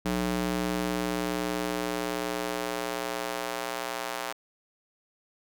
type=tone with high-pass filter sweep; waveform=square; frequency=60.6 Hz; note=B1; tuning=32 cents flat; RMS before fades=-31 dBFS; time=0.05-4.33 s; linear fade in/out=10 ms; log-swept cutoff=180 to 750 Hz; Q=1; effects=none